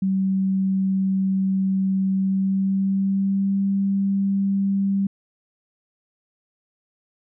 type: tone with pitch glide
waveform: sine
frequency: 191.5 to 196.54 Hz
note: G3 to G3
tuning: -40 to +5 cents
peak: -18 dBFS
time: 0.02-5.07 s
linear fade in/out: 5 ms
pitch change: +45 cents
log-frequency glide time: 2.12-3.61 s
effects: none